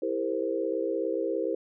sine chord, C dominant seventh, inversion first, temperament equal with one note detuned, 329.6 / 399.3 / 466.2 / 523.3 Hz, E4 / G4 / Bb4 / C5, 0 / +32 / 0 / 0 cents, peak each -32 dBFS, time 0.02-1.55 s, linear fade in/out 5 ms, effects none

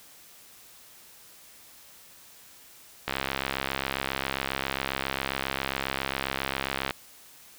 click train, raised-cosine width 0.3 ms, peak -11 dBFS, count 259, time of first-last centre 3.08-6.908 s, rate 67.4 Hz, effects white hiss -52 dBFS RMS until 7.58 s

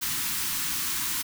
white band-stop noise, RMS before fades -29 dBFS, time 0.01-1.23 s, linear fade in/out 20 ms, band 350 to 920 Hz, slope 48 dB/octave, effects none

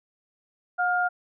sine tone pair together, 721.2 / 1411 Hz, F#5 / F6, -45 / +17 cents, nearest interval octave, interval 1162 cents, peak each -24 / -24 dBFS, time 0.78-1.09 s, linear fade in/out 20 ms, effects none

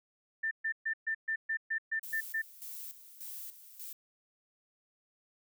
sine tone bursts, 1786 Hz, A6, 25 cents sharp, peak -30 dBFS, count 10, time 0.43-2.42 s, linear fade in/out 10 ms, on 82 ms, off 130 ms
violet noise with tremolo, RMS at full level -44 dBFS, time 2.03-3.93 s, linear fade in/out 5 ms, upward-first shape square, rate 1.7 Hz, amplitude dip 70%
effects none

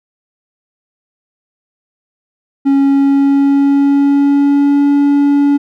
triangle tone with pitch glide, 275.8 to 284.7 Hz, C#4 to C#4, -9 to +46 cents, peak -5 dBFS, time 2.65-5.58 s, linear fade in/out 20 ms, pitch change +55 cents, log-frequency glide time 2.76-4.88 s, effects none

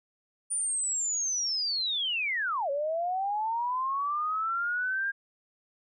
sine linear two-way sweep, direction down then up, 9397 to 547 to 1618 Hz, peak -27 dBFS, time 0.5-5.12 s, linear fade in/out 20 ms, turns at 2.7 s, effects none

